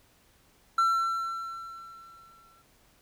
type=tone with exponential decay; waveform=triangle; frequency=1348 Hz; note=E6; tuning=38 cents sharp; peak=-18 dBFS; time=0.78-2.62 s; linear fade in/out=5 ms; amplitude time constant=400 ms; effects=pink hiss -63 dBFS RMS until 3.01 s